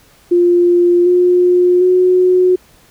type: tone with pitch steps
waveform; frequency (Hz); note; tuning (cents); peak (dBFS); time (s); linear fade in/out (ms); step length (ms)
sine; 350.2 / 357.8 / 365.5; F4 / F4 / F#4; +5 / +42 / -21; -7; 0.31-2.56; 10; 750
effects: pink hiss -48 dBFS RMS until 2.9 s